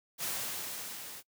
white noise with level ramp, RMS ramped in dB -34 to -46 dBFS, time 0.18-1.23 s, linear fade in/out 50 ms, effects noise-tail reverb RT60 0.1 s tail -24 dB re dry + high-pass 100 Hz 12 dB/octave

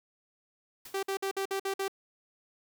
white noise with exponential decay, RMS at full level -44 dBFS, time 0.85-1.09 s, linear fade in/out 5 ms, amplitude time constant 51 ms
sawtooth tone bursts, 389.4 Hz, G4, 12 cents flat, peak -26 dBFS, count 7, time 0.94-1.881 s, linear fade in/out 5 ms, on 89 ms, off 53 ms
effects none

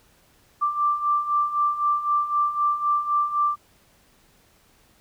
sine beating tone pair, 1174.7 / 1178.6 Hz, D6 / D6, 0 / +6 cents, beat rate 3.9 Hz, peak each -26 / -21 dBFS, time 0.61-3.56 s, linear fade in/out 20 ms, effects pink hiss -59 dBFS RMS until 5 s

